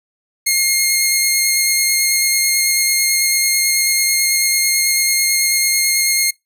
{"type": "tone with vibrato", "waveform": "10% pulse", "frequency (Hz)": 2138, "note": "C7", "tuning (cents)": 37, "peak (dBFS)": -4, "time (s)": [0.46, 6.31], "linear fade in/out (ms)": 10, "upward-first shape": "square", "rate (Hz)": 9.1, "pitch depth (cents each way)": 10, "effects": ["noise-tail reverb RT60 0.2 s tail -26 dB re dry"]}